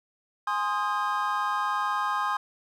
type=chord; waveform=triangle; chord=Ab major seventh; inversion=none; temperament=equal with one note detuned; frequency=830.6 / 1046.5 / 1244.5 / 1609.3 Hz; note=Ab5 / C6 / Eb6 / G6; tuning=0 / 0 / 0 / +45 cents; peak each=-30 / -27 / -28 / -32 dBFS; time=0.47-2.37 s; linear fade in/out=5 ms; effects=none